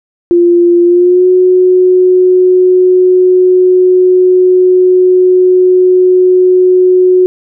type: tone with pitch glide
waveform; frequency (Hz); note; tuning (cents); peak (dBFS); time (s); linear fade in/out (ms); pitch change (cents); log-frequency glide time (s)
sine; 347.3 to 366.7; F4 to F#4; -10 to -15; -3; 0.31-7.26; 0; +95; 0.84-1.27
effects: none